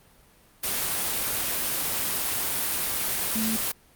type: tone in noise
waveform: sine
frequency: 221.5 Hz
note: A3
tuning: 12 cents sharp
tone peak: -26 dBFS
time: 3.35-3.57 s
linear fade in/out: 10 ms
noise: white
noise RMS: -27 dBFS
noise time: 0.63-3.72 s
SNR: -2 dB
effects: pink hiss -57 dBFS RMS until 3.95 s + Opus 32 kbps